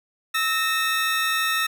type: tone pair together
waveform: 25% pulse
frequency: 1303.2 / 1843 Hz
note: E6 / A#6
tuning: -20 / -20 cents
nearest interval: tritone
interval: 600 cents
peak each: -20 dBFS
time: 0.34-1.67 s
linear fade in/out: 10 ms
effects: none